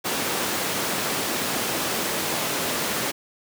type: high-pass noise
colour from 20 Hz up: pink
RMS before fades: -26 dBFS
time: 0.04-3.12 s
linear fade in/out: 20 ms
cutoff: 230 Hz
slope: 12 dB/octave
effects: none